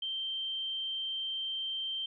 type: tone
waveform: sine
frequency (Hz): 3136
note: G7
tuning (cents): 0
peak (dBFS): -33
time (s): 0.02-2.06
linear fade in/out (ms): 5
effects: none